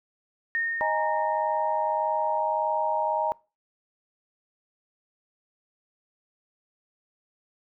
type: tone with exponential decay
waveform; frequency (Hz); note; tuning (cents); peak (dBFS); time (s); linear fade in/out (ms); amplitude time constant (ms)
sine; 1838; A#6; -25; -23; 0.55-2.39; 0; 400
type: chord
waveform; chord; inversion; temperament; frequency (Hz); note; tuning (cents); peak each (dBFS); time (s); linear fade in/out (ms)
sine; D# suspended fourth; none; equal; 622.3 / 830.6 / 932.3; D#5 / G#5 / A#5; 0 / 0 / 0; -28 / -29 / -26; 0.81-3.32; 0
effects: noise-tail reverb RT60 0.3 s tail -23 dB re dry